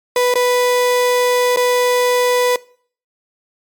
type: tone with dropouts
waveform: 35% pulse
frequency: 493.9 Hz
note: B4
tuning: in tune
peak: -10 dBFS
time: 0.16-2.56 s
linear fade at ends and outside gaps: 2 ms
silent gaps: 0.34-0.355 / 1.562-1.571 s
effects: noise-tail reverb RT60 0.5 s tail -22 dB re dry + MP3 96 kbps